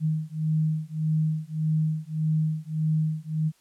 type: beating tone pair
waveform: sine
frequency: 155.56 / 157.26 Hz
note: D#3 / D#3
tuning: 0 / +19 cents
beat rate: 1.7 Hz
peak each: -26 dBFS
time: 0-3.52 s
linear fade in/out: 50 ms
effects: white hiss -64 dBFS RMS until 3.6 s + low-pass 11000 Hz 12 dB/octave